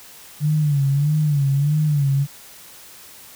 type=tone with vibrato; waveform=sine; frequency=145.2 Hz; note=D3; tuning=19 cents flat; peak=-15 dBFS; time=0.4-2.27 s; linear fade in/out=50 ms; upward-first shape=sine; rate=1.6 Hz; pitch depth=99 cents each way; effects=white hiss -43 dBFS RMS until 3.35 s